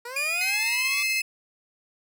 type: linear sweep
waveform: 15% pulse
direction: up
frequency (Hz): 468.1 to 1171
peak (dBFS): -28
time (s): 0.05-1.03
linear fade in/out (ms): 5
type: tone with pitch glide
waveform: 40% pulse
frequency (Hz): 2436 to 2596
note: D#7 to E7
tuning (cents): -37 to -27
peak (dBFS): -24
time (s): 0.16-1.22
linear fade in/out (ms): 5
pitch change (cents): +110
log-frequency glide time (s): 0.29-0.55
type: tone with tremolo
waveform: 25% pulse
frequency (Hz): 2093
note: C7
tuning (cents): 0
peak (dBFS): -23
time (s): 0.41-1.21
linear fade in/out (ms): 2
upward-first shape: square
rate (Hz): 16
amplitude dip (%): 30
effects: none